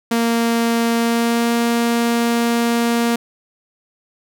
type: tone with pitch glide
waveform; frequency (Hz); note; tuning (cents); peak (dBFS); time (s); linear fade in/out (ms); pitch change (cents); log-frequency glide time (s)
sawtooth; 231.9 to 234.5; A#3 to A#3; -9 to +11; -11; 0.11-3.16; 5; +20; 0.95-1.53
effects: none